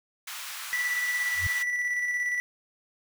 pink high-pass noise, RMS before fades -38 dBFS, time 0.27-1.63 s, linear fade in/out 5 ms, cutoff 1100 Hz, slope 24 dB/octave
triangle tone with tremolo, 1963 Hz, B6, 11 cents flat, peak -23 dBFS, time 0.73-2.4 s, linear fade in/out 0 ms, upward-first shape square, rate 17 Hz, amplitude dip 30%
sine tone with exponential growth, 89.9 Hz, F#2, 49 cents flat, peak -25 dBFS, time 1.33-1.47 s, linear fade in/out 5 ms, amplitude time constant 29 ms
effects none

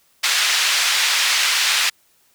white band-pass noise, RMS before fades -18 dBFS, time 0.23-1.9 s, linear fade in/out 10 ms, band 1500 to 4500 Hz, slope 12 dB/octave, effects white hiss -59 dBFS RMS until 2.34 s

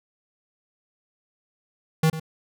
square tone with echo, 159.1 Hz, D#3, 39 cents sharp, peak -17 dBFS, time 2.03-2.1 s, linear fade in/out 5 ms, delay 98 ms, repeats 1, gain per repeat -13 dB, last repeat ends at 2.198 s, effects none

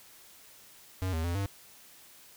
square tone with pitch steps, 93.2 / 80.7 / 86.2 / 98.8 Hz, F#2 / E2 / F2 / G2, +13 / -36 / -22 / +14 cents, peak -30 dBFS, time 1.02-1.46 s, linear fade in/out 0 ms, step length 110 ms, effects white hiss -55 dBFS RMS until 2.36 s

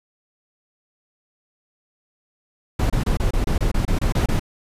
brown noise bursts, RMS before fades -19 dBFS, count 12, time 2.79-4.396 s, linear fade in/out 5 ms, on 110 ms, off 26 ms, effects resampled to 32000 Hz

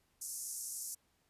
white band-pass noise, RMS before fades -43 dBFS, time 0.21-0.95 s, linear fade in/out 10 ms, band 5600 to 12000 Hz, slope 48 dB/octave, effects pink hiss -75 dBFS RMS until 1.29 s + resampled to 32000 Hz

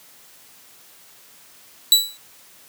sawtooth tone with exponential decay, 3937 Hz, B7, 6 cents flat, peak -4 dBFS, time 1.92-2.17 s, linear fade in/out 1 ms, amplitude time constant 54 ms, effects white hiss -49 dBFS RMS until 2.68 s + high-pass 100 Hz 12 dB/octave

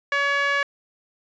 sawtooth tone with band-pass filter, 565 Hz, C#5, 33 cents sharp, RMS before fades -22 dBFS, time 0.12-0.63 s, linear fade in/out 2 ms, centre 1800 Hz, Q 2.4, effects resampled to 16000 Hz

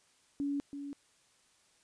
sine tone with echo, 283.4 Hz, C#4, 38 cents sharp, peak -31 dBFS, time 0.4-0.6 s, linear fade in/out 0 ms, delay 330 ms, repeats 1, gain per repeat -8 dB, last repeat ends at 0.93 s, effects white hiss -68 dBFS RMS until 1.83 s + resampled to 22050 Hz

